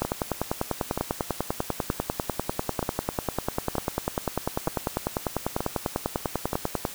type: two click trains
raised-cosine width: 1 ms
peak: -12 / -10 dBFS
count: 8 / 70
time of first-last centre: 0.05-6.531 / 0.02-6.852 s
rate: 1.08 / 10.1 Hz
effects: white hiss -40 dBFS RMS until 6.94 s